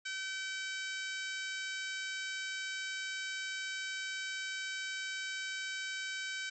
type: harmonic tone with a mistuned harmonic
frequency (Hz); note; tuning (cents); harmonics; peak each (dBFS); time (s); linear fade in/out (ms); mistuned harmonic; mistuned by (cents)
767; G5; -38; 2 / 3 / 4 / 5 / 6 / 7 / 8 / 9 / 10; -40 / -44 / -46 / -48 / -50 / -51 / -52 / -53 / -54; 0.05-6.5; 10; 9; +17
effects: none